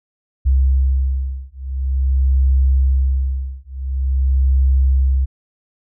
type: beating tone pair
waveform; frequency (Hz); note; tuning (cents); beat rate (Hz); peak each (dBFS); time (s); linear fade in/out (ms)
sine; 66 / 66.47; C2 / C2; +16 / +28; 0.47; -16; 0.45-5.26; 20
effects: none